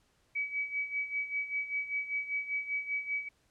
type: tone with tremolo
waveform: sine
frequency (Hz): 2279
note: C#7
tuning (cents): +47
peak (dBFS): -29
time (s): 0.35-3.29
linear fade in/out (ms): 10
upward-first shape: sine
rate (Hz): 5.1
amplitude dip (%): 75
effects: pink hiss -71 dBFS RMS until 3.5 s + low-pass 10000 Hz 12 dB/octave